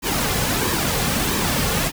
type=noise with flanger; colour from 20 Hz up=pink; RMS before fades=-21 dBFS; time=0.02-1.92 s; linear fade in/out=50 ms; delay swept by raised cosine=1.4 to 3.2 ms; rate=1.5 Hz; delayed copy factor=-0.55; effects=none